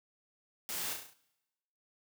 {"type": "noise with echo", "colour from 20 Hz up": "white", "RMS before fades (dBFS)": -39, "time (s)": [0.69, 0.93], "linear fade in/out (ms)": 0, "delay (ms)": 34, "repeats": 6, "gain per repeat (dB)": -4, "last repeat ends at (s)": 1.134, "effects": ["noise-tail reverb RT60 1.0 s tail -22 dB re dry", "high-pass 100 Hz 12 dB/octave"]}